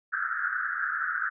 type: band-pass noise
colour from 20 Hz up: white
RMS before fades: -30 dBFS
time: 0.12-1.3 s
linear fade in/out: 20 ms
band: 1300 to 1700 Hz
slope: 96 dB/octave
effects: none